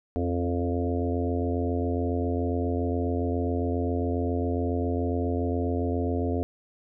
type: harmonic tone with a mistuned harmonic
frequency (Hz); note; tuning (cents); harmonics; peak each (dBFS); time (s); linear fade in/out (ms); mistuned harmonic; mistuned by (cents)
87.31; F2; 0; 1 / 3 / 4 / 5 / 6 / 7 / 8; -28 / -29 / -35 / -32 / -38 / -38 / -37; 0.16-6.43; 0; 4; -25
effects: none